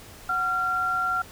sine tone pair together, 740 / 1377.7 Hz, F#5 / F6, 0 / -24 cents, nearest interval major seventh, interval 1076 cents, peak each -31 / -23 dBFS, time 0.29-1.22 s, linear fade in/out 5 ms, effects added 95 Hz sine -54 dBFS peak until 1.31 s + pink hiss -46 dBFS RMS until 1.31 s

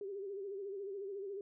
sine tone with vibrato, 395.8 Hz, G4, 17 cents sharp, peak -40 dBFS, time 0.01-1.41 s, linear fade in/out 2 ms, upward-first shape sine, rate 14 Hz, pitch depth 71 cents each way, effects none

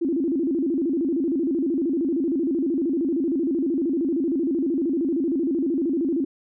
sine tone with vibrato, 301.5 Hz, D4, 46 cents sharp, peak -20 dBFS, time 0.01-6.25 s, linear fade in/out 10 ms, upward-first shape square, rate 13 Hz, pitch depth 200 cents each way, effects none

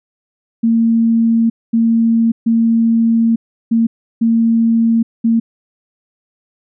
sine tone bursts at uneven times, 228.5 Hz, A#3, 34 cents flat, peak -9 dBFS, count 6, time 0.63-1.5 / 1.73-2.32 / 2.46-3.36 / 3.71-3.87 / 4.21-5.03 / 5.24-5.4 s, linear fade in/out 10 ms, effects none

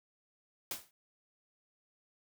white noise with exponential decay, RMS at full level -35 dBFS, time 0.71-0.91 s, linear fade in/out 2 ms, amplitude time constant 42 ms, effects none

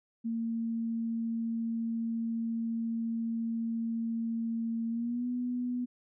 sine tone with pitch glide, 228.6 to 246.4 Hz, A#3 to B3, -34 to -4 cents, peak -30 dBFS, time 0.24-5.86 s, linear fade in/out 20 ms, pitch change +130 cents, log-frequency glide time 4.89-5.27 s, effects none

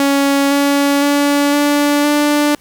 sawtooth tone with pitch steps, 278.9 / 282.6 / 286.4 / 290.2 / 294.1 Hz, C#4 / C#4 / D4 / D4 / D4, +11 / +34 / -43 / -21 / +3 cents, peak -7 dBFS, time 0-2.55 s, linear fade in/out 2 ms, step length 510 ms, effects pink hiss -48 dBFS RMS until 2.6 s

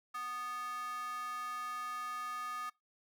square tone with high-pass filter, 246.9 Hz, B3, in tune, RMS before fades -41 dBFS, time 0.14-2.7 s, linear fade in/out 10 ms, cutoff 1300 Hz, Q 6.7, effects noise-tail reverb RT60 0.2 s tail -22 dB re dry

